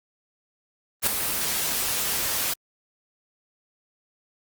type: noise with ADSR envelope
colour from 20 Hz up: white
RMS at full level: -18 dBFS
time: 1.02-2.54 s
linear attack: 46 ms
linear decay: 8 ms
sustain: -8 dB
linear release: 15 ms
effects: Opus 24 kbps